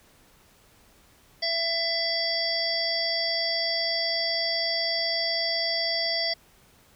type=harmonic tone; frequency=668 Hz; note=E5; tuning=23 cents sharp; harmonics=1 / 3 / 5 / 7 / 8; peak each=-31 / -32 / -36 / -27 / -32 dBFS; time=1.42-6.34 s; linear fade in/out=10 ms; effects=pink hiss -58 dBFS RMS until 6.95 s